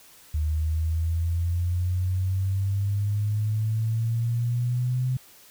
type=exponential sweep; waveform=sine; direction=up; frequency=75.9 to 129 Hz; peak=-22 dBFS; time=0.34-5.17 s; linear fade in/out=5 ms; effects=white hiss -52 dBFS RMS until 5.5 s